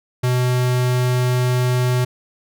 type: tone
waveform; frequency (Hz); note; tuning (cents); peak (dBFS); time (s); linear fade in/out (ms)
square; 125.2; B2; +24; -16; 0.23-2.05; 10
effects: none